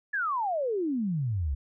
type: exponential sweep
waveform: sine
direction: down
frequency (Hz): 1751 to 64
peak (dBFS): -26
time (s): 0.13-1.55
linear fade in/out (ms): 10
effects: none